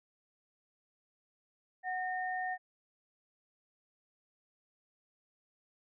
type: tone pair together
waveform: sine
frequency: 740 / 1829.5 Hz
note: F#5 / A#6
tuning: 0 / -33 cents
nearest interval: octave + major third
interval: 1567 cents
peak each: -35 / -38 dBFS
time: 1.83-2.58 s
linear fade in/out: 50 ms
effects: none